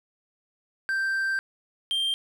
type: tone pair in turn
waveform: triangle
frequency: 1568 / 3172 Hz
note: G6 / G7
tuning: 0 / +20 cents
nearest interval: octave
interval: 1220 cents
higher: second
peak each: -22 dBFS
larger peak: neither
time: 0.89-1.39 / 1.91-2.14 s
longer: first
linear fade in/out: 0 ms
effects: none